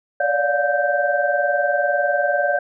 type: tone cluster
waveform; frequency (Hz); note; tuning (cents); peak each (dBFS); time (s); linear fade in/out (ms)
sine; 570 / 590 / 712 / 1562; C#5 / D5 / F5 / G6; +48 / +8 / +33 / -7; -22; 0.2-2.59; 5
effects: none